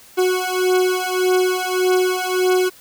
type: beating tone pair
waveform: 40% pulse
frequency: 367.2 / 368.9 Hz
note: F#4 / F#4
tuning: -13 / -5 cents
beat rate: 1.7 Hz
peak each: -18 dBFS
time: 0.17-2.7 s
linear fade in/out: 20 ms
effects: white hiss -46 dBFS RMS until 2.8 s